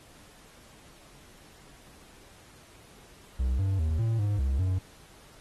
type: tone with pitch steps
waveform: triangle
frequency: 63.6 / 96.8 / 78.6 / 113.4 / 102.9 / 66.9 / 93.2 Hz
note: C2 / G2 / D#2 / A#2 / G#2 / C2 / F#2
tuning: -48 / -21 / +18 / -47 / -16 / +39 / +13 cents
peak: -22 dBFS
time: 3.39-4.79 s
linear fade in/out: 10 ms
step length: 200 ms
effects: pink hiss -55 dBFS RMS until 5.4 s + AAC 32 kbps